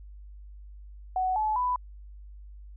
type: tone with pitch steps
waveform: sine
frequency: 745 / 860.7 / 994.5 Hz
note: F#5 / A5 / B5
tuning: +12 / -38 / +12 cents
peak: -24 dBFS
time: 1.16-1.76 s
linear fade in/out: 2 ms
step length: 200 ms
effects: added 50 Hz sine -43 dBFS peak until 2.76 s